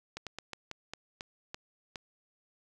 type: slowing click train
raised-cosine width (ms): 0.2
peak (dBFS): -22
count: 9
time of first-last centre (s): 0.17-1.958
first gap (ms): 97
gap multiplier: 1.23
effects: none